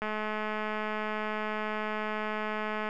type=click train; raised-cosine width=0.5 ms; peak=-19 dBFS; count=615; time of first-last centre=0.02-2.889 s; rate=214 Hz; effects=none